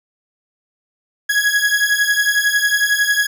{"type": "beating tone pair", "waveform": "40% pulse", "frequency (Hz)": [1661.2, 1672.2], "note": ["G#6", "G#6"], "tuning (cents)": [0, 11], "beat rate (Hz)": 11, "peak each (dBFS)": -16, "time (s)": [1.29, 3.27], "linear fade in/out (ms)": 10, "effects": []}